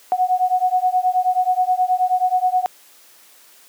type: beating tone pair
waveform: sine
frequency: 731 / 740.4 Hz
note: F#5 / F#5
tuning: -21 / +1 cents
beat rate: 9.4 Hz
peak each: -18 / -18 dBFS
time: 0.12-2.66 s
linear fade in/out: 0 ms
effects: white hiss -49 dBFS RMS until 3.68 s + high-pass 300 Hz 12 dB/octave